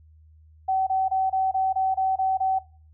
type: tone bursts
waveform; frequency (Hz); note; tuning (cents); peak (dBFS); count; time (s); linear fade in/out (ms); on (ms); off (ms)
sine; 762; G5; -49; -20; 9; 0.68-2.59; 10; 190; 25
effects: noise-tail reverb RT60 0.4 s tail -20 dB re dry + added 78 Hz sine -50 dBFS peak until 2.93 s